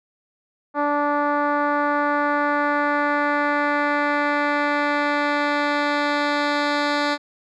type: tone with low-pass filter sweep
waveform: 10% pulse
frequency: 291.3 Hz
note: D4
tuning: 14 cents flat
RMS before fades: -21 dBFS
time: 0.74-7.18 s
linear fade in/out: 50 ms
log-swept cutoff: 1100 to 4100 Hz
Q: 1.4
effects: none